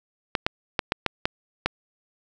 clicks, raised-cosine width 0.3 ms, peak -5 dBFS, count 7, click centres 0.352 / 0.465 / 0.792 / 0.921 / 1.063 / 1.255 / 1.66 s, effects none

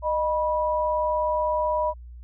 sine tone pair together, 615 / 976.3 Hz, D#5 / B5, -20 / -20 cents, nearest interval minor sixth, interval 800 cents, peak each -24 dBFS, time 0.02-1.94 s, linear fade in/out 50 ms, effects added 60 Hz sine -39 dBFS peak until 2.23 s

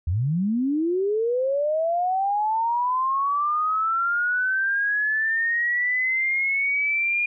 sine linear sweep, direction up, 75.4 to 2430 Hz, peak -20 dBFS, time 0.07-7.26 s, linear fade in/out 5 ms, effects none

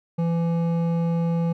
triangle tone with hard clipping, 168 Hz, E3, 33 cents sharp, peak -22 dBFS, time 0.18-1.53 s, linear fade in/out 10 ms, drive 14 dB, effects none

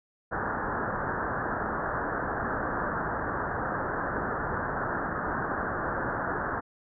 white low-pass noise, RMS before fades -31 dBFS, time 0.31-6.61 s, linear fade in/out 20 ms, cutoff 1700 Hz, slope 96 dB/octave, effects none

